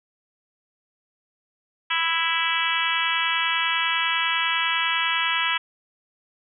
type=harmonic tone; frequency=330 Hz; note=E4; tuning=2 cents sharp; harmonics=3 / 4 / 5 / 6 / 7 / 8 / 9 / 10; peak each=-29 / -29 / -29 / -29 / -29 / -29 / -29 / -29 dBFS; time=1.9-5.58 s; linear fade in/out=10 ms; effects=none